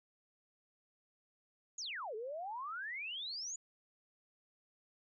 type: exponential two-way sweep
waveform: sine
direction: down then up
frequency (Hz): 7040 to 415.3 to 7040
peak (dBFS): -40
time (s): 1.78-3.56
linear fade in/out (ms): 5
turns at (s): 2.15
effects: none